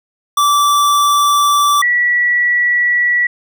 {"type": "tone pair in turn", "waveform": ["square", "sine"], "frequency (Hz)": [1163, 1943], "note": ["D6", "B6"], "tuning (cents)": [-17, -29], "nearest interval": "major sixth", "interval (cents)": 888, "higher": "second", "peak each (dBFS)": -10, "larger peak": "neither", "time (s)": [[0.37, 1.82], [1.82, 3.27]], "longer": "neither", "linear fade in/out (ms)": 5, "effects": []}